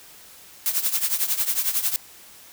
blue noise with tremolo, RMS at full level -20 dBFS, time 0.66-1.96 s, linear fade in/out 0 ms, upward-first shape triangle, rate 11 Hz, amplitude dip 85%, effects white hiss -47 dBFS RMS until 2.52 s

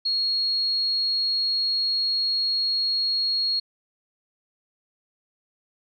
sine tone, 4300 Hz, C8, 47 cents sharp, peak -21 dBFS, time 0.05-3.6 s, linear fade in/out 10 ms, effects none

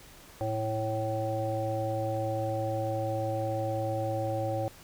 harmonic tone, 110 Hz, A2, in tune, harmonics 1 / 3 / 5 / 7, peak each -33 / -37 / -32 / -35 dBFS, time 0.41-4.68 s, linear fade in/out 0 ms, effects pink hiss -52 dBFS RMS until 4.83 s

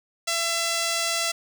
5% pulse tone, 672 Hz, E5, 33 cents sharp, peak -12 dBFS, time 0.27-1.32 s, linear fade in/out 10 ms, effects 9-bit

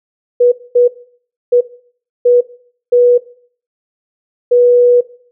sine tone bursts at uneven times, 487.5 Hz, B4, 23 cents flat, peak -5 dBFS, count 6, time 0.4-0.52 / 0.75-0.88 / 1.52-1.61 / 2.25-2.41 / 2.92-3.18 / 4.51-5.01 s, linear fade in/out 10 ms, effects noise-tail reverb RT60 0.5 s tail -17 dB re dry

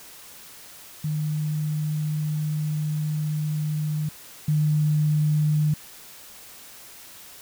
sine tone pair in turn, 152.5 / 151.36 Hz, D#3 / D#3, -34 / -47 cents, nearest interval unison, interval 13 cents, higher first, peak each -23 / -18 dBFS, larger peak second, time 1.04-4.09 / 4.48-5.74 s, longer first, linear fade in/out 5 ms, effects white hiss -45 dBFS RMS until 7.41 s

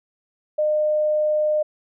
sine tone, 608 Hz, D#5, 40 cents flat, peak -17 dBFS, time 0.58-1.63 s, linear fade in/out 10 ms, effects none

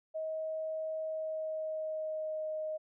sine tone with pitch glide, 633 to 622.8 Hz, D#5 to D#5, +30 to +2 cents, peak -34 dBFS, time 0.14-2.78 s, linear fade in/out 20 ms, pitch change -28 cents, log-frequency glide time 1.01-2.48 s, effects none

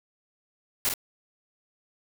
white noise with echo, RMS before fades -25 dBFS, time 0.85-0.89 s, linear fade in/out 0 ms, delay 48 ms, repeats 1, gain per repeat -5 dB, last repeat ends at 0.938 s, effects none

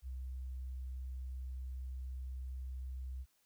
sine tone, 64.3 Hz, C2, 30 cents flat, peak -40 dBFS, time 0.02-3.26 s, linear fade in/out 50 ms, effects white hiss -75 dBFS RMS until 3.45 s

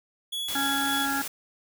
45% pulse tone with tremolo, 3376 Hz, G#7, 28 cents sharp, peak -29 dBFS, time 0.32-1.06 s, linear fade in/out 10 ms, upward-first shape sine, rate 3.5 Hz, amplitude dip 30%
white noise, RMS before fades -34 dBFS, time 0.48-1.28 s, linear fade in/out 5 ms
harmonic tone, 277.2 Hz, C#4, in tune, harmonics 1 / 3 / 5 / 6, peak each -31 / -31 / -31 / -31 dBFS, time 0.55-1.22 s, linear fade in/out 5 ms
effects none

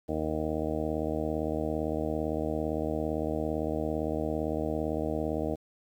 harmonic tone, 77.7 Hz, D#2, 2 cents flat, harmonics 1 / 2 / 3 / 4 / 5 / 6 / 7 / 8 / 9 / 10, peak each -37 / -39 / -37 / -34 / -44 / -35 / -40 / -36 / -42 / -44 dBFS, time 0.08-5.56 s, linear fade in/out 20 ms, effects 10-bit

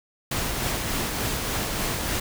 pink noise with tremolo, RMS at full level -26 dBFS, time 0.31-2.2 s, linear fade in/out 5 ms, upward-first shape triangle, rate 3.4 Hz, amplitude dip 30%, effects none

